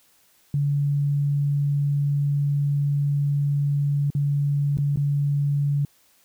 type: tone with dropouts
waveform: sine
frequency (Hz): 143.1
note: D3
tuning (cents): -45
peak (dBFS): -19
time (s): 0.54-5.85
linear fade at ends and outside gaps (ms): 2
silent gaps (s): 4.103-4.15 / 4.772-4.785 / 4.96-4.972
effects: white hiss -60 dBFS RMS until 6.24 s